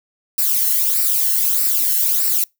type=noise with flanger; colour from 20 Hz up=violet; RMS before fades=-17 dBFS; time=0.38-2.44 s; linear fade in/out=2 ms; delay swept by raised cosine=0.3 to 0.85 ms; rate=1.6 Hz; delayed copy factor=-0.65; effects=noise-tail reverb RT60 0.2 s tail -26 dB re dry